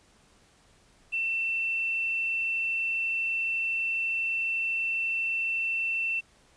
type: tone with quantisation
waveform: sine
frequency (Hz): 2687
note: E7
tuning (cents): +33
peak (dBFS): -26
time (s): 1.12-6.21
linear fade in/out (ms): 20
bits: 9
effects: pink hiss -61 dBFS RMS until 6.56 s + resampled to 22050 Hz